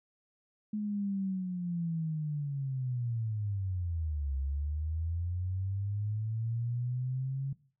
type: linear two-way sweep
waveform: sine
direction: down then up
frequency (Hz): 213.1 to 66.8 to 138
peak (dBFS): -31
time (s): 0.73-7.53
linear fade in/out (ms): 5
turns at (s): 4.36
effects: noise-tail reverb RT60 0.4 s tail -18 dB re dry